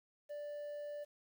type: tone with quantisation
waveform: triangle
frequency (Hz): 587.3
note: D5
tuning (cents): 0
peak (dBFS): -40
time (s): 0.29-1.05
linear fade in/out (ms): 20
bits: 11
effects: none

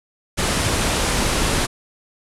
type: low-pass noise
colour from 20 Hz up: pink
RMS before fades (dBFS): -20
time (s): 0.37-1.67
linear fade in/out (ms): 20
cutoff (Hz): 11000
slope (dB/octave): 48
effects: none

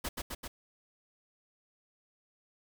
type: noise with echo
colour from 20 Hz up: pink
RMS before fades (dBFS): -35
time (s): 0.04-0.09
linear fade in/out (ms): 10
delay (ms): 130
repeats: 3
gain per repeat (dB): -2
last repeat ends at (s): 0.48
effects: none

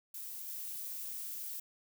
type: noise with level steps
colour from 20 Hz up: violet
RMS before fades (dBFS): -44 / -42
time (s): 0.14-1.6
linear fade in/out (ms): 5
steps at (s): 0.48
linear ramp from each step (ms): 5
effects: none

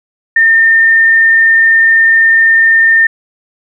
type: tone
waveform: sine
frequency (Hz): 1812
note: A#6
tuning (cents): -50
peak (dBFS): -4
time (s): 0.36-3.07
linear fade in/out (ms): 5
effects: none

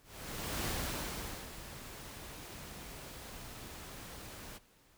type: noise with ADSR envelope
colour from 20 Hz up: pink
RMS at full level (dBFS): -36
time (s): 0.03-4.59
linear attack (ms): 620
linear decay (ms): 850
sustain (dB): -12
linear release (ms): 26
effects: pink hiss -66 dBFS RMS until 4.97 s

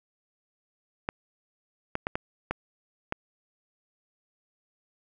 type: clicks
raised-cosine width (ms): 0.5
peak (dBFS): -13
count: 6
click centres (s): 1.089 / 1.954 / 2.069 / 2.155 / 2.51 / 3.124
effects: none

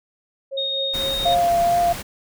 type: tone with tremolo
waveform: sine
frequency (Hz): 543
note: C#5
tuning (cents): -36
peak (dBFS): -24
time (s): 0.51-1.48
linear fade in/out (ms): 20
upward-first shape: triangle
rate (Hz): 4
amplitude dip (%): 75
type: tone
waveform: sine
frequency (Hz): 3716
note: A#7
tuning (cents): -6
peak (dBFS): -22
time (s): 0.57-1.35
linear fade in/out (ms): 10
type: noise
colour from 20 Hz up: pink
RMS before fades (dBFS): -31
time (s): 0.93-2.03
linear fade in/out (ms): 20
type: tone with vibrato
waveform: sine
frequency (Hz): 692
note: F5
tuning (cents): -16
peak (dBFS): -15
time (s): 1.25-1.93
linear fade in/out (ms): 10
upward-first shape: triangle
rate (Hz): 2.3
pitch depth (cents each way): 15
effects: none

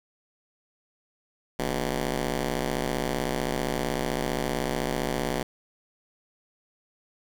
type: ring-modulated tone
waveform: 10% pulse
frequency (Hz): 129.8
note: C3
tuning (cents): -13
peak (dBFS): -15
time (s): 1.59-5.43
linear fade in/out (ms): 5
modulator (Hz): 102
effects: none

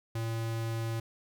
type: tone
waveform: square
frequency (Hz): 113.8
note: A#2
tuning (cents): -41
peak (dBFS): -32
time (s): 0.15-1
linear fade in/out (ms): 5
effects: none

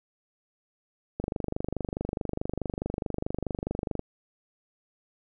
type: click train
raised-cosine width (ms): 2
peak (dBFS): -16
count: 70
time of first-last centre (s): 1.2-3.994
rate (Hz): 24.7
effects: none

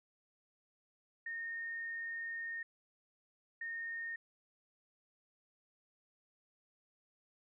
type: tone bursts at uneven times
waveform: sine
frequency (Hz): 1839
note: A#6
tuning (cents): -24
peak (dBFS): -39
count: 2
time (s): 1.26-2.63 / 3.61-4.16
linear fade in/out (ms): 5
effects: none

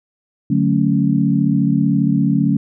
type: chord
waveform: sine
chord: D major seventh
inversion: none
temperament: equal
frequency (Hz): 146.83 / 185 / 220 / 277.2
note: D3 / F#3 / A3 / C#4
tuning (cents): 0 / 0 / 0 / 0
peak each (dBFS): -18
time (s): 0.5-2.57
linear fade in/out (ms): 5
effects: none

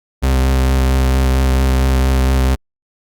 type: tone with vibrato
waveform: 40% pulse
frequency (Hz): 65.41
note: C2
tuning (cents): 0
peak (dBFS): -10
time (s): 0.22-2.56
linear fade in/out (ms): 20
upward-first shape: triangle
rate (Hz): 4.4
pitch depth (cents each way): 20
effects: Opus 48 kbps

